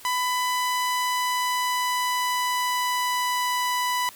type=tone with pitch glide; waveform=sawtooth; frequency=998 to 991.7 Hz; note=B5 to B5; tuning=+18 to +7 cents; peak=-19 dBFS; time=0.05-4.09 s; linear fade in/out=0 ms; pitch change=-11 cents; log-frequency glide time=0.39-3.51 s; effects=white hiss -47 dBFS RMS until 4.15 s